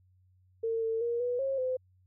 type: tone with pitch steps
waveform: sine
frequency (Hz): 453.8 / 449.4 / 471.4 / 489.8 / 540 / 512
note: A#4 / A4 / A#4 / B4 / C#5 / C5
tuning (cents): -47 / +37 / +19 / -14 / -45 / -38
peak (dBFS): -28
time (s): 0.63-1.77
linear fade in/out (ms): 10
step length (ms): 190
effects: added 92 Hz sine -62 dBFS peak until 2.06 s